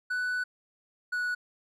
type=tone pair in turn; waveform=triangle; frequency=1489 / 1470.2 Hz; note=F#6 / F#6; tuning=+11 / -11 cents; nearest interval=unison; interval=22 cents; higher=first; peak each=-26 / -26 dBFS; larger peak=neither; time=0.1-0.44 / 1.12-1.35 s; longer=first; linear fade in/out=10 ms; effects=resampled to 32000 Hz